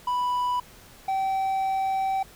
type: tone pair in turn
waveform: triangle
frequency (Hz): 987.8 / 771.2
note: B5 / G5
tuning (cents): 0 / -28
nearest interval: major third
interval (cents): 428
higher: first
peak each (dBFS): -21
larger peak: neither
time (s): 0.07-0.6 / 1.08-2.23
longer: second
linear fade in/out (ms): 5
effects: pink hiss -50 dBFS RMS until 2.35 s